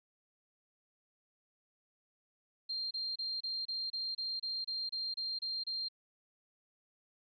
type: tone bursts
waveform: sine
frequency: 4186 Hz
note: C8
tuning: in tune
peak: -35 dBFS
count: 13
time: 2.69-5.886 s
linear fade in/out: 10 ms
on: 220 ms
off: 28 ms
effects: none